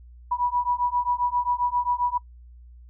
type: beating tone pair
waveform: sine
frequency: 973 / 980.5 Hz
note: B5 / B5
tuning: -26 / -13 cents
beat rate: 7.5 Hz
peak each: -25 dBFS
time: 0.31-2.18 s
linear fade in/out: 10 ms
effects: noise-tail reverb RT60 0.1 s tail -23 dB re dry + added 60 Hz sine -44 dBFS peak until 2.89 s